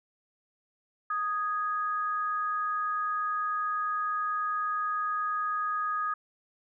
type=tone pair together; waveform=sine; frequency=1244.5 / 1658.9 Hz; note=D#6 / G#6; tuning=0 / -2 cents; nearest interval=perfect fourth; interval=498 cents; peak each=-28 / -36 dBFS; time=1.1-6.14 s; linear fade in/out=5 ms; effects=none